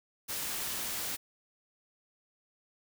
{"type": "noise", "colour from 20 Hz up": "white", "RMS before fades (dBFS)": -36, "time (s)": [0.28, 1.17], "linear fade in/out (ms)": 20, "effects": []}